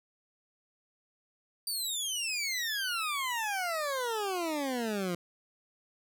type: exponential sweep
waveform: 20% pulse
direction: down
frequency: 4699 to 170.5 Hz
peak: -26 dBFS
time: 1.67-5.15 s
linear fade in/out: 2 ms
effects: none